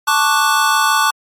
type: chord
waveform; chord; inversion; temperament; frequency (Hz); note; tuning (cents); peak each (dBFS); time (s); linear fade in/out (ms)
square; D major seventh; second; equal; 880 / 1108.7 / 1174.7 / 1480; A5 / C#6 / D6 / F#6; 0 / 0 / 0 / 0; -18; 0.07-1.11; 10
effects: MP3 64 kbps